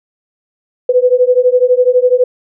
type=beating tone pair; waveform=sine; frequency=493.9 / 505.9 Hz; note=B4 / B4; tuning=0 / +42 cents; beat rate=12 Hz; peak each=-10 dBFS; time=0.89-2.24 s; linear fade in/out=5 ms; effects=none